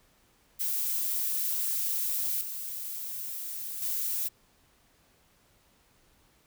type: noise with level steps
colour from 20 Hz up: violet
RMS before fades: -30 / -37 / -31 dBFS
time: 0.59-4.29 s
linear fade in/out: 20 ms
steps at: 2.41 / 3.82 s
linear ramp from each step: 2 ms
effects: pink hiss -65 dBFS RMS until 6.46 s